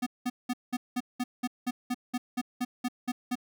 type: tone bursts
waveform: square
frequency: 247.8 Hz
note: B3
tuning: 6 cents sharp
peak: -28 dBFS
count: 15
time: 0.02-3.355 s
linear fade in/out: 10 ms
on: 45 ms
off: 190 ms
effects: none